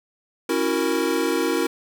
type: chord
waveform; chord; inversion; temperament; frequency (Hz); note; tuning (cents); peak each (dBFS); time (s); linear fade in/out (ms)
square; F# dominant seventh; second; equal with one note detuned; 273.2 / 329.6 / 370 / 466.2; C#4 / E4 / F#4 / A#4; -25 / 0 / 0 / 0; -28 / -25 / -27 / -26; 0.49-1.67; 5
effects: none